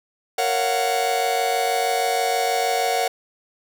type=chord; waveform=45% pulse; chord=Gb major seventh; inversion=first; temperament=just; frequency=462.5 / 555 / 693.7 / 740 Hz; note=Bb4 / Db5 / F5 / Gb5; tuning=-14 / +2 / -12 / 0 cents; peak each=-26 / -28 / -27 / -22 dBFS; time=0.38-3.08 s; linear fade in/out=5 ms; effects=none